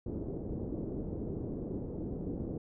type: low-pass noise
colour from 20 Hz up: white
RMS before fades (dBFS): -38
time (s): 0.06-2.58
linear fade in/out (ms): 5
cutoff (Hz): 400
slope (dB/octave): 24
effects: none